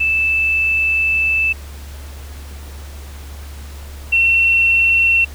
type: tone pair in turn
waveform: sine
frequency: 2637 / 2711 Hz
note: E7 / E7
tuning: 0 / +48 cents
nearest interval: unison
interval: 48 cents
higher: second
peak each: -13 / -10 dBFS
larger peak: second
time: 0-1.53 / 4.12-5.25 s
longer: first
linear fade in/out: 10 ms
effects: added 71 Hz sine -30 dBFS peak until 5.34 s + pink hiss -40 dBFS RMS until 5.34 s